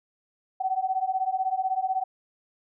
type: beating tone pair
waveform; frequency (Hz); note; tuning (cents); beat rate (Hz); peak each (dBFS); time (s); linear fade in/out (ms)
sine; 749 / 765; F#5 / G5; +21 / -42; 16; -27; 0.6-2.04; 10
effects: none